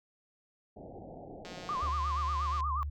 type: low-pass noise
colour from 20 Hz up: white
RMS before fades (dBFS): -47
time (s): 0.76-1.9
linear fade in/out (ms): 10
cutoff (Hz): 790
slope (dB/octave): 96
type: click train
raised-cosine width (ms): 0.2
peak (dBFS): -30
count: 209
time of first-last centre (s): 1.45-2.606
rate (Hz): 180
type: tone with vibrato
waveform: sine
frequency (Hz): 1120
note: C#6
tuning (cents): +18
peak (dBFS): -31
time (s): 1.69-2.83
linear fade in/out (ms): 0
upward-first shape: sine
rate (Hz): 8.4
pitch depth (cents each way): 160
type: tone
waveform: sine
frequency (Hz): 72.8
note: D2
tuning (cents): -15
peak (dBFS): -33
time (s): 1.82-2.9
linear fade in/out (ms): 10
effects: none